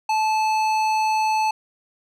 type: tone with tanh clipping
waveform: sine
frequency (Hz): 870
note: A5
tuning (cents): -20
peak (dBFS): -20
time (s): 0.09-1.51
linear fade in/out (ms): 5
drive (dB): 15
effects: none